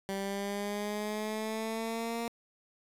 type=exponential sweep; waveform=15% pulse; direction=up; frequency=194.4 to 234 Hz; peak=-27 dBFS; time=0.09-2.28 s; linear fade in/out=0 ms; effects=resampled to 32000 Hz + 9-bit